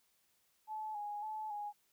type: tone with vibrato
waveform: sine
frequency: 846 Hz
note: G#5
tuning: 32 cents sharp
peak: -39 dBFS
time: 0.67-1.73 s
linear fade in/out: 50 ms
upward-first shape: square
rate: 1.8 Hz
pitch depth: 37 cents each way
effects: white hiss -75 dBFS RMS until 1.92 s